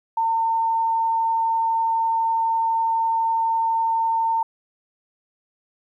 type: tone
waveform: sine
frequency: 906 Hz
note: A#5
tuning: 50 cents flat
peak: -18 dBFS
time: 0.17-4.43 s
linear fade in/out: 5 ms
effects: 10-bit